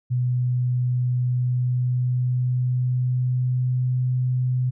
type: tone with pitch glide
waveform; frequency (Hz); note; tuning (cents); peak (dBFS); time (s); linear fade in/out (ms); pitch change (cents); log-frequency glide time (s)
sine; 124.5 to 126.6; B2 to B2; +14 to +43; -19; 0.1-4.71; 20; +29; 1.29-4.04
effects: none